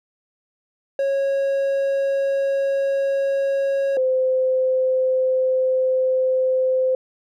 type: tone pair in turn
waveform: triangle / sine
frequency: 549 / 517.3 Hz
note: C#5 / C5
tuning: -17 / -20 cents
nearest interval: minor second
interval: 103 cents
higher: first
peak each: -16 dBFS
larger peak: neither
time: 0.99-3.97 / 3.97-6.95 s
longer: neither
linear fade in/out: 2 ms
effects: none